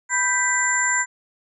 sine tone cluster, 988 / 1566 / 1984 / 7240 Hz, B5 / G6 / B6 / A8, 0 / -2 / +7 / +48 cents, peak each -26 / -23 / -24 / -22 dBFS, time 0.09-1.06 s, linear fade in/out 50 ms, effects none

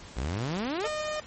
sawtooth exponential sweep, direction up, 55.9 to 477.4 Hz, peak -25 dBFS, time 0.16-0.88 s, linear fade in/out 20 ms
sawtooth tone, 611 Hz, D#5, 32 cents flat, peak -26 dBFS, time 0.84-1.2 s, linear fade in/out 2 ms
effects pink hiss -47 dBFS RMS until 1.26 s + MP3 32 kbps

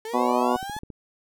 35% pulse linear sweep, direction up, 430.7 to 868 Hz, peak -30 dBFS, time 0.05-0.79 s, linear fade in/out 2 ms
harmonic tone, 123.47 Hz, B2, in tune, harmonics 2 / 3 / 4 / 5 / 6 / 7 / 8 / 9, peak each -26 / -28 / -29 / -30 / -28 / -28 / -27 / -30 dBFS, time 0.13-0.57 s, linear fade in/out 20 ms
click train, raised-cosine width 3 ms, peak -26 dBFS, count 6, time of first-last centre 0.56-0.902 s, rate 14.6 Hz
effects none

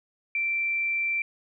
sine tone, 2347 Hz, D7, 2 cents flat, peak -24 dBFS, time 0.35-1.22 s, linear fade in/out 2 ms, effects none

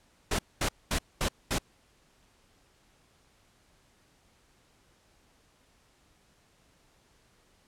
pink noise bursts, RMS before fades -28 dBFS, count 5, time 0.31-1.585 s, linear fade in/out 5 ms, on 79 ms, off 220 ms, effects pink hiss -65 dBFS RMS until 7.67 s + low-pass 10000 Hz 12 dB/octave

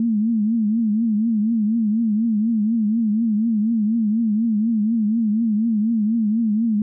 sine tone with vibrato, 220 Hz, A3, in tune, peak -16 dBFS, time 0-6.82 s, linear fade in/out 2 ms, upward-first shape triangle, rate 4.1 Hz, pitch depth 130 cents each way, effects none

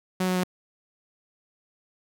sawtooth tone with pitch steps, 185 / 183.51 / 182.03 Hz, F#3 / F#3 / F#3, 0 / -14 / -28 cents, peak -19 dBFS, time 0.2-0.437 s, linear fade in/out 5 ms, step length 79 ms, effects none

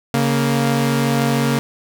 sawtooth tone pair together, 139.49 / 233.1 Hz, C#3 / A#3, +11 / 0 cents, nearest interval major sixth, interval 889 cents, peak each -14 dBFS, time 0.14-1.59 s, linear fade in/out 0 ms, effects none

